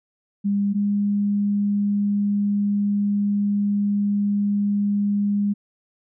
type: tone pair in turn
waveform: sine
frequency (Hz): 201.4 / 203.6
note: G3 / G#3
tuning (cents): +47 / -34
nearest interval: unison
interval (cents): 19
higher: second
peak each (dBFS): -18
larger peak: neither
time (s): 0.44-0.74 / 0.74-5.54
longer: second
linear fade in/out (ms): 20
effects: none